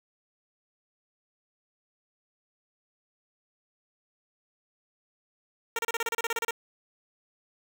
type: tone bursts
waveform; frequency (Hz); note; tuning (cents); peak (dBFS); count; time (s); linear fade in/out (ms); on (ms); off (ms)
10% pulse; 461; A#4; -19; -19; 13; 5.76-6.509; 2; 29; 31
effects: 8-bit